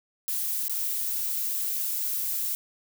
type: noise with dropouts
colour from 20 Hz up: violet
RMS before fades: -29 dBFS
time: 0.28-2.55 s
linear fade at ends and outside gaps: 0 ms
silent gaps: 0.681-0.696 s
effects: none